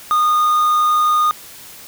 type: tone with quantisation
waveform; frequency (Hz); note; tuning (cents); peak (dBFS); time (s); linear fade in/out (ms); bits
triangle; 1227; D#6; -25; -10; 0.11-1.31; 0; 5
effects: white hiss -38 dBFS RMS until 1.87 s